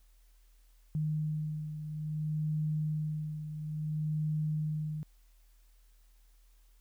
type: beating tone pair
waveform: sine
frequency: 153.4 / 153.99 Hz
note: D#3 / D#3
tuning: -24 / -18 cents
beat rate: 0.59 Hz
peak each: -32 / -39 dBFS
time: 0.95-5.03 s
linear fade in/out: 0 ms
effects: added 40 Hz sine -59 dBFS peak until 6.8 s + white hiss -72 dBFS RMS until 6.8 s